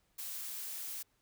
blue noise, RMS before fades -42 dBFS, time 0.18-1.03 s, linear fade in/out 10 ms, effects pink hiss -75 dBFS RMS until 1.21 s

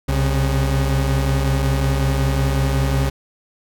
40% pulse tone pair together, 65.41 / 136.26 Hz, C2 / C#3, 0 / -29 cents, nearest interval octave + minor second, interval 1271 cents, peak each -18 dBFS, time 0.08-3.1 s, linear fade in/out 10 ms, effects none

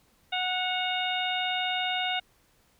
harmonic tone with a mistuned harmonic, 735 Hz, F#5, 12 cents flat, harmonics 1 / 2 / 3 / 4 / 5, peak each -31 / -35 / -34 / -32 / -34 dBFS, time 0.32-2.2 s, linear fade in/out 10 ms, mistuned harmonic 4, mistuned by -57 cents, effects pink hiss -65 dBFS RMS until 2.79 s

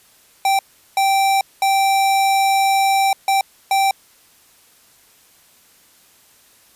square tone bursts at uneven times, 781 Hz, G5, 7 cents flat, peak -14 dBFS, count 5, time 0.45-0.59 / 0.97-1.41 / 1.62-3.13 / 3.28-3.41 / 3.71-3.91 s, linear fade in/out 2 ms, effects white hiss -52 dBFS RMS until 6.75 s + resampled to 32000 Hz

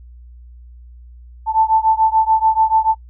sine beating tone pair, 880 / 886.9 Hz, A5 / A5, 0 / +14 cents, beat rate 6.9 Hz, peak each -14 / -15 dBFS, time 1.46-2.95 s, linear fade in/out 50 ms, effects noise-tail reverb RT60 0.1 s tail -22 dB re dry + added 60 Hz sine -37 dBFS peak until 3.09 s

